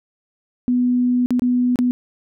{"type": "tone with dropouts", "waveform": "sine", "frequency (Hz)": 247.3, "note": "B3", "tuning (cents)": 3, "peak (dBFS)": -14, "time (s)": [0.68, 1.91], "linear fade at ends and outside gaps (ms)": 0, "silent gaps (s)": [[1.26, 1.306], [1.395, 1.42], [1.758, 1.789]], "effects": []}